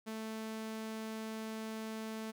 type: tone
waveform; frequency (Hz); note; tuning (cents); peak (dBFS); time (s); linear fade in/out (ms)
sawtooth; 220.3; A3; +2; -36; 0.06-2.32; 20
effects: none